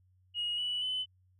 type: tone with pitch steps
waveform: sine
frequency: 2885 / 2952 / 3021 Hz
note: F#7 / F#7 / F#7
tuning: -44 / -5 / +35 cents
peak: -30 dBFS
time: 0.34-1.06 s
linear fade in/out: 50 ms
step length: 240 ms
effects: tanh soft clip ceiling -27 dBFS + added 92 Hz sine -64 dBFS peak until 1.39 s